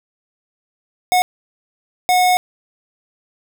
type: tone bursts at uneven times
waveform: square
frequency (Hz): 729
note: F#5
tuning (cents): -26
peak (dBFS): -12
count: 2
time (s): 1.12-1.22 / 2.09-2.37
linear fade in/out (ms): 0
effects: none